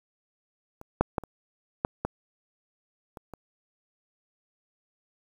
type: clicks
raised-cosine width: 1 ms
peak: -29 / -6 / -11 / -27 / -10 / -13 / -27 / -26 dBFS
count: 8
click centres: 0.814 / 1.01 / 1.182 / 1.237 / 1.849 / 2.05 / 3.172 / 3.337 s
effects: 8-bit